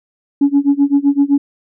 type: tone with tremolo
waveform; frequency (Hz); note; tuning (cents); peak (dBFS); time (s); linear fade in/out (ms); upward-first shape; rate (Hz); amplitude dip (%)
sine; 282.1; C#4; +30; -5; 0.41-1.38; 5; sine; 7.8; 95
effects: tanh soft clip ceiling -4 dBFS